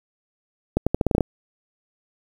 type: accelerating click train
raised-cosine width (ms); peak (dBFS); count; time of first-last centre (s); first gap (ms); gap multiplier
2; -5; 9; 0.77-1.208; 96; 0.83
effects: 7-bit